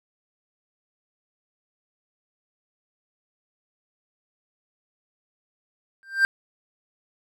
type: tone with exponential growth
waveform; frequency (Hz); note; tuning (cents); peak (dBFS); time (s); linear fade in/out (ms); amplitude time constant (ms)
triangle; 1575; G6; +8; -10; 6.03-6.25; 0; 46
effects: none